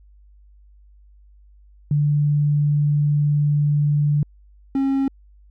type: tone pair in turn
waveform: sine / triangle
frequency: 146.83 / 271.3 Hz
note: D3 / C#4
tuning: 0 / -37 cents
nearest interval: major seventh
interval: 1063 cents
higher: second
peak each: -15 / -15 dBFS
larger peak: neither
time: 1.91-4.23 / 4.75-5.08 s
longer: first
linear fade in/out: 2 ms
effects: added 50 Hz sine -47 dBFS peak until 5.5 s